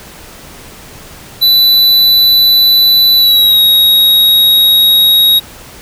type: tone with pitch glide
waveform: square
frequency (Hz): 3980 to 3789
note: B7 to A#7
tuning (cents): +13 to +27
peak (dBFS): -5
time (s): 1.41-5.4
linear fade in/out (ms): 20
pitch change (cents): -86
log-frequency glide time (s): 3.16-3.6
effects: pink hiss -33 dBFS RMS until 5.81 s